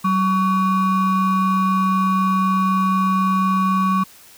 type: ring-modulated tone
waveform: triangle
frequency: 657 Hz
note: E5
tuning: 6 cents flat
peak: -10 dBFS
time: 0.04-4.04 s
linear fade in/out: 10 ms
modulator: 467 Hz
effects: white hiss -46 dBFS RMS until 4.37 s